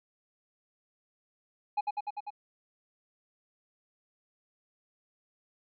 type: tone with echo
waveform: triangle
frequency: 830.6 Hz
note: G#5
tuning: in tune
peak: -24 dBFS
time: 1.77-1.81 s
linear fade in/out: 10 ms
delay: 99 ms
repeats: 5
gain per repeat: -2 dB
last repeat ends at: 2.305 s
effects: resampled to 11025 Hz